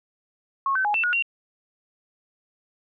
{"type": "tone with pitch steps", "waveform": "sine", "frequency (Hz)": [1092, 1533, 831, 2674, 1448, 2755], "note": ["C#6", "G6", "G#5", "E7", "F#6", "F7"], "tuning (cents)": [-26, -39, 1, 24, -38, -24], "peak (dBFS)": -20, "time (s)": [0.66, 1.224], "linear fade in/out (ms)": 2, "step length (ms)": 94, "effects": []}